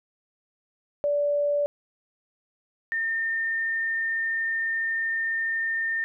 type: tone pair in turn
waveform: sine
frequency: 580 / 1813.9 Hz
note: D5 / A#6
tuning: -22 / -48 cents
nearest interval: octave + minor sixth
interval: 1974 cents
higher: second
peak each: -21 / -24 dBFS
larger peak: first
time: 1.04-1.66 / 2.92-6.04 s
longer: second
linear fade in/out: 0 ms
effects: none